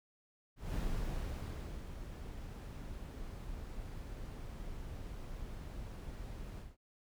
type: noise with ADSR envelope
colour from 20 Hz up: brown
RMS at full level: -36 dBFS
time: 0.56-6.77 s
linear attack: 190 ms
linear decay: 1100 ms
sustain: -9 dB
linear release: 190 ms
effects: none